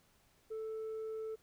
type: tone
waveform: sine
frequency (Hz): 440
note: A4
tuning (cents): 0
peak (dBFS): -36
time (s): 0.5-1.36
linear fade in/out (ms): 20
effects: tanh soft clip ceiling -38 dBFS + pink hiss -70 dBFS RMS until 1.42 s